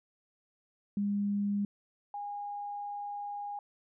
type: tone pair in turn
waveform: sine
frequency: 202.9 / 817.7 Hz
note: G#3 / G#5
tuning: -40 / -27 cents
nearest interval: 2 octaves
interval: 2413 cents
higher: second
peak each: -28 / -36 dBFS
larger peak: first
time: 0.97-1.65 / 2.14-3.59 s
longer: second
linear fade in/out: 2 ms
effects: none